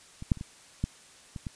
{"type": "clicks", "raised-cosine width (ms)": 5, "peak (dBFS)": [-26, -10, -30, -24, -15, -25, -22], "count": 7, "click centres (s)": [0.224, 0.318, 0.373, 0.411, 0.84, 1.362, 1.468], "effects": ["white hiss -54 dBFS RMS until 1.55 s", "resampled to 22050 Hz"]}